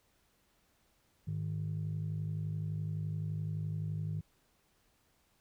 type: tone pair together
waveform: sine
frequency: 103.83 / 155.57 Hz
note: G#2 / D#3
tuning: 0 / 0 cents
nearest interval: perfect fifth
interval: 700 cents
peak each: -36 / -35 dBFS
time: 1.27-4.21 s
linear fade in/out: 10 ms
effects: tanh soft clip ceiling -29 dBFS + pink hiss -72 dBFS RMS until 5.4 s